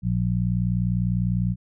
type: harmonic tone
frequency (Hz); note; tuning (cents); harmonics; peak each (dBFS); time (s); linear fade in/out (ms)
60; B1; -49; 1 / 2 / 3; -29 / -23 / -24; 0.02-1.56; 50
effects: none